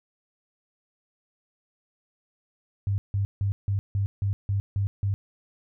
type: tone bursts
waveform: sine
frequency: 99.6 Hz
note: G2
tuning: 28 cents sharp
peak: -22 dBFS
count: 9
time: 2.87-5.14 s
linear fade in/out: 0 ms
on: 110 ms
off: 160 ms
effects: none

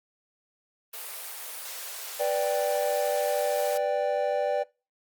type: high-pass noise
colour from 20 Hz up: white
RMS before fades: -38 dBFS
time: 0.93-3.78 s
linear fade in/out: 10 ms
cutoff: 430 Hz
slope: 48 dB/octave
type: chord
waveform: triangle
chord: G major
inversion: first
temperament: equal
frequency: 493.9 / 587.3 / 784 Hz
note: B4 / D5 / G5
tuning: 0 / 0 / 0 cents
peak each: -28 / -24 / -29 dBFS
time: 2.19-4.64 s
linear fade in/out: 20 ms
effects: noise-tail reverb RT60 0.3 s tail -23 dB re dry + Opus 32 kbps

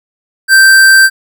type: tone with hard clipping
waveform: sine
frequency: 1564 Hz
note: G6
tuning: 4 cents flat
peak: -3 dBFS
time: 0.48-1.1 s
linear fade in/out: 50 ms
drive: 18 dB
effects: none

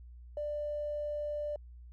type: tone with tanh clipping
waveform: triangle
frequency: 592 Hz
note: D5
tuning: 14 cents sharp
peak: -33 dBFS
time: 0.37-1.56 s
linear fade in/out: 2 ms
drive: 2 dB
effects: added 60 Hz sine -48 dBFS peak until 1.92 s

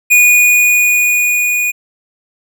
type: tone with level ramp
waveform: square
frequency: 2457 Hz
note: D#7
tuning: 22 cents flat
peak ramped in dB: -5 to -13 dBFS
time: 0.1-1.72 s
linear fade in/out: 20 ms
effects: none

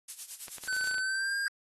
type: noise with tremolo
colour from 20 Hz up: violet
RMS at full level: -34 dBFS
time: 0.08-0.94 s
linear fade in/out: 5 ms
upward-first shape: sine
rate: 9.2 Hz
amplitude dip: 80%
type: clicks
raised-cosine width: 0.2 ms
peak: -27 dBFS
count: 12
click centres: 0.482 / 0.583 / 0.637 / 0.676 / 0.728 / 0.766 / 0.811 / 0.842 / 0.873 / 0.912 / 0.943 / 0.982 s
type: tone with pitch glide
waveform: square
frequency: 1519 to 1609.3 Hz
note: F#6 to G6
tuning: +45 to +45 cents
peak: -30 dBFS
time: 0.68-1.48 s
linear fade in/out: 2 ms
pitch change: +100 cents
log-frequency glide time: 0.99-1.36 s
effects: low-pass 11000 Hz 12 dB/octave + AAC 32 kbps

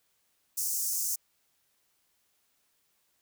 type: high-pass noise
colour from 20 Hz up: pink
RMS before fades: -31 dBFS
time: 0.57-1.16 s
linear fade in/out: 10 ms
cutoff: 5700 Hz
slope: 48 dB/octave
effects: white hiss -73 dBFS RMS until 3.21 s

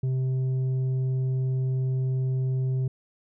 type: tone with tanh clipping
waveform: sine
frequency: 130.2 Hz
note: C3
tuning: 8 cents flat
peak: -24 dBFS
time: 0.03-2.88 s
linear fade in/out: 5 ms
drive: 5 dB
effects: none

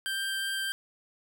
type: tone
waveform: 25% pulse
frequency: 1576 Hz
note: G6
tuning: 9 cents sharp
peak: -26 dBFS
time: 0.06-0.72 s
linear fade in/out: 0 ms
effects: none

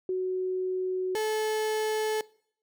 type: tone pair in turn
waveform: sine / 35% pulse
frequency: 371 / 433 Hz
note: F#4 / A4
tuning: +5 / -28 cents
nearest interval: minor third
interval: 267 cents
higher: second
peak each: -26 / -25 dBFS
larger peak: second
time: 0.09-1.15 / 1.15-2.21 s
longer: neither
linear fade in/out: 2 ms
effects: noise-tail reverb RT60 0.6 s tail -22 dB re dry

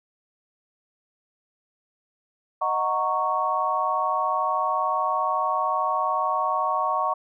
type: chord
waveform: sine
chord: D# minor seventh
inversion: none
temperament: equal with one note detuned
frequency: 622.3 / 740 / 926.4 / 1108.7 Hz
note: D#5 / F#5 / A#5 / C#6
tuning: 0 / 0 / -11 / 0 cents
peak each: -30 / -28 / -28 / -24 dBFS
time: 2.61-7.14 s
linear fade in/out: 10 ms
effects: none

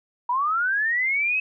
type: linear sweep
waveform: sine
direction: up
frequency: 945 to 2587 Hz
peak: -20 dBFS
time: 0.29-1.4 s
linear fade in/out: 5 ms
effects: none

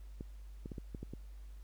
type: clicks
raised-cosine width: 3 ms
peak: -30 dBFS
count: 7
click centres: 0.209 / 0.659 / 0.718 / 0.782 / 0.948 / 1.03 / 1.136 s
effects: added 50 Hz sine -47 dBFS peak until 1.63 s + pink hiss -69 dBFS RMS until 1.63 s

